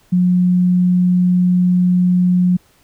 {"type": "tone", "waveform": "sine", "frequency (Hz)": 180, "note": "F#3", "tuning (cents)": -47, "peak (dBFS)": -10, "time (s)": [0.12, 2.57], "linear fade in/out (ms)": 10, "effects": ["pink hiss -54 dBFS RMS until 2.83 s"]}